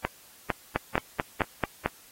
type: two click trains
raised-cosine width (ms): 0.5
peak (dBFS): -9 / -9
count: 5 / 5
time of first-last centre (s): 0.05-1.86 / 0.76-1.637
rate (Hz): 2.21 / 4.56
effects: white hiss -54 dBFS RMS until 2.11 s + AAC 48 kbps